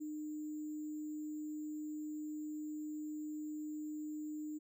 sine tone with sample-and-hold, 303.8 Hz, D#4, 41 cents flat, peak -40 dBFS, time 0-4.59 s, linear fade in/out 20 ms, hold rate 7350 Hz, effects none

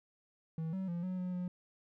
triangle tone with pitch steps, 161.3 / 189.9 / 172.2 / 184.3 / 181.6 / 179.6 Hz, E3 / F#3 / F3 / F#3 / F#3 / F3, -37 / +45 / -24 / -7 / -32 / +49 cents, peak -33 dBFS, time 0.58-1.48 s, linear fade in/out 2 ms, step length 150 ms, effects none

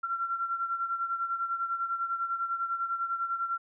sine beating tone pair, 1362 / 1372 Hz, F6 / F6, -44 / -31 cents, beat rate 10 Hz, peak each -30 / -36 dBFS, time 0.03-3.58 s, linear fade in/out 10 ms, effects none

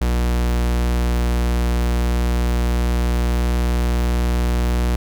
45% pulse tone, 60.1 Hz, B1, 46 cents flat, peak -16 dBFS, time 0.01-4.96 s, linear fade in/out 5 ms, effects none

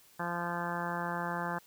harmonic tone, 172.9 Hz, F3, 17 cents flat, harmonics 1 / 2 / 3 / 4 / 5 / 6 / 7 / 8 / 9 / 10, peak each -39 / -44 / -43 / -42 / -39 / -41 / -43 / -46 / -41 / -45 dBFS, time 0.19-1.59 s, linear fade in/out 10 ms, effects white hiss -61 dBFS RMS until 1.66 s

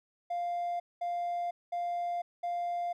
triangle tone bursts, 698.5 Hz, F5, in tune, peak -28 dBFS, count 4, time 0.3-2.93 s, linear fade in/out 10 ms, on 500 ms, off 210 ms, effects tanh soft clip ceiling -26 dBFS

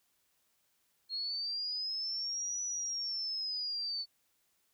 sine linear two-way sweep, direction up then down, 4244 to 5920 to 4463 Hz, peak -34 dBFS, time 1.09-4.06 s, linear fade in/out 50 ms, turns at 2.63 s, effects white hiss -75 dBFS RMS until 4.73 s

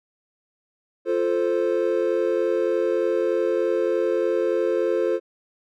triangle chord, F major, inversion none, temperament equal, 349.2 / 440 / 523.3 Hz, F4 / A4 / C5, 0 / 0 / 0 cents, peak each -22 dBFS, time 1.05-5.2 s, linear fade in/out 50 ms, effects none

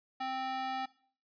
square tone with high-pass filter, 261.6 Hz, C4, in tune, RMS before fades -36 dBFS, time 0.2-0.86 s, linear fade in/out 10 ms, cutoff 630 Hz, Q 2.1, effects noise-tail reverb RT60 0.5 s tail -20 dB re dry + resampled to 11025 Hz

